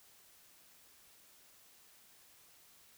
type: silence
effects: white hiss -63 dBFS RMS until 2.97 s